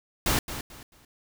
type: noise with echo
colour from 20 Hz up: pink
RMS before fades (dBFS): -24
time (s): 0.26-0.39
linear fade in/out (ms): 2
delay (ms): 220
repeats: 3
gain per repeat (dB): -11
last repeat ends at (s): 1.05
effects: none